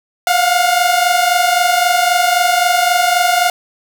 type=tone pair together; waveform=sawtooth; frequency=699.2 / 723 Hz; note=F5 / F#5; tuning=+2 / -40 cents; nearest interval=minor second; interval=58 cents; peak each=-10 dBFS; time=0.27-3.5 s; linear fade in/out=2 ms; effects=none